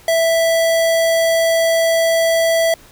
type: tone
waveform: square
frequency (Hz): 659.3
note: E5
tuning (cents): 0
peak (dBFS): -13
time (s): 0.08-2.74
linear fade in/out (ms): 2
effects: pink hiss -45 dBFS RMS until 2.91 s